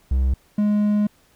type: tone pair in turn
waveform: triangle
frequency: 65.41 / 208.3 Hz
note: C2 / G#3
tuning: 0 / +5 cents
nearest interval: octave + minor sixth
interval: 2005 cents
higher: second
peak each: -14 dBFS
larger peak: neither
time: 0.11-0.34 / 0.58-1.07 s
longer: second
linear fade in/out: 5 ms
effects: pink hiss -58 dBFS RMS until 1.35 s